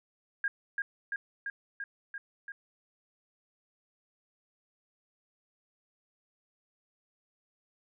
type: tone with echo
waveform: sine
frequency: 1623 Hz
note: G#6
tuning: 40 cents flat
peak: -27 dBFS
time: 0.44-0.48 s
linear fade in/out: 2 ms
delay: 340 ms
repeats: 6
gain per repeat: -2 dB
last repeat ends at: 2.52 s
effects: none